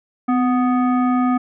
sine tone with frequency modulation, 253 Hz, B3, 42 cents sharp, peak -14 dBFS, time 0.28-1.38 s, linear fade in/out 10 ms, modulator 989 Hz, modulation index 0.7, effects none

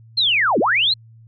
sine linear two-way sweep, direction down then up, 4278 to 185.6 to 4278 Hz, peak -14 dBFS, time 0.17-0.94 s, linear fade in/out 10 ms, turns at 0.59 s, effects added 113 Hz sine -43 dBFS peak until 1.27 s

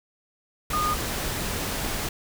sine tone in noise, 1225 Hz, D#6, 27 cents flat, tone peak -23 dBFS, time 0.73-0.94 s, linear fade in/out 5 ms, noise pink, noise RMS -29 dBFS, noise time 0.7-2.09 s, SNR +3 dB, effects none

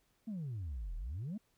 sine exponential two-way sweep, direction down then up, 233.1 to 37.78 to 233.1 Hz, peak -36 dBFS, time 0.27-1.38 s, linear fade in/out 10 ms, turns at 0.96 s, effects tanh soft clip ceiling -36 dBFS + pink hiss -75 dBFS RMS until 1.57 s

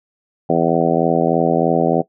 harmonic tone, 83.2 Hz, E2, 17 cents sharp, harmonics 2 / 3 / 4 / 5 / 6 / 7 / 8 / 9, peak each -21 / -21 / -21 / -21 / -21 / -21 / -21 / -21 dBFS, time 0.49-2.02 s, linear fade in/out 10 ms, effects noise-tail reverb RT60 0.1 s tail -18 dB re dry

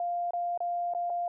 sine tone with dropouts, 698.5 Hz, F5, in tune, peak -28 dBFS, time 0-1.28 s, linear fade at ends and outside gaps 2 ms, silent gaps 0.308-0.334 / 0.576-0.604 / 0.937-0.948 / 1.098-1.101 s, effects none

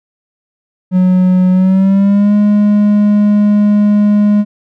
triangle tone with pitch glide, 183.6 to 207.3 Hz, F#3 to G#3, -13 to -3 cents, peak -4 dBFS, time 0.91-4.45 s, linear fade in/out 50 ms, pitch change +210 cents, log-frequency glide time 1.51-2.34 s, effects none

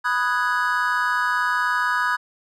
triangle chord, G# minor seventh, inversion first, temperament equal, 987.8 / 1244.5 / 1480 / 1661.2 Hz, B5 / D#6 / F#6 / G#6, 0 / 0 / 0 / 0 cents, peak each -23 dBFS, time 0.04-2.17 s, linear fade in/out 20 ms, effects none

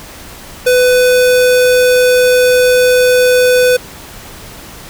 square tone, 499.7 Hz, B4, 20 cents sharp, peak -7 dBFS, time 0.66-3.77 s, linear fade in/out 10 ms, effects pink hiss -32 dBFS RMS until 4.89 s

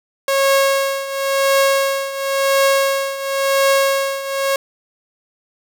sawtooth tone with tremolo, 547 Hz, C#5, 23 cents flat, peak -7 dBFS, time 0.28-4.56 s, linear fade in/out 2 ms, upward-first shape triangle, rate 0.95 Hz, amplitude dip 80%, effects none

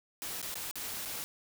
white noise with dropouts, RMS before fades -39 dBFS, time 0.22-1.24 s, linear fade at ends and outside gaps 0 ms, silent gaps 0.416-0.427 / 0.542-0.555 / 0.712-0.756 / 1.052-1.056 s, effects none

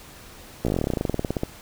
slowing click train, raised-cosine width 2 ms, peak -10 dBFS, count 23, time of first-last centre 0.65-1.434 s, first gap 16 ms, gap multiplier 1.07, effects pink hiss -45 dBFS RMS until 1.61 s

